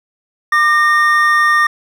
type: tone pair together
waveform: triangle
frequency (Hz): 1196 / 1843.8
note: D6 / A#6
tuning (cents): +31 / -19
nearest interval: perfect fifth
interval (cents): 750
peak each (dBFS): -10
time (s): 0.52-1.67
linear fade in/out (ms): 5
effects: none